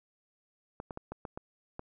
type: clicks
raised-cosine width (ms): 1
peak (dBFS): -25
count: 7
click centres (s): 0.801 / 0.908 / 0.974 / 1.12 / 1.252 / 1.375 / 1.794
effects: none